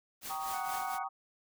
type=noise with tremolo; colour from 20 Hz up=white; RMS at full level=-41 dBFS; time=0.21-0.99 s; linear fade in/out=50 ms; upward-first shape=triangle; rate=4.2 Hz; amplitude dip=75%
type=chord; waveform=sine; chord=Eb dominant seventh; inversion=first; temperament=just; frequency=777.8 / 933.4 / 1120.1 / 1244.5 Hz; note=G5 / Bb5 / Db6 / Eb6; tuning=-14 / +2 / +18 / 0 cents; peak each=-38 / -43 / -42 / -41 dBFS; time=0.29-1.09 s; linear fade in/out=20 ms
type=harmonic tone; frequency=740 Hz; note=F#5; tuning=in tune; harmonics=1 / 2 / 3; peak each=-40 / -46 / -50 dBFS; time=0.53-1.04 s; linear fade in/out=10 ms
effects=none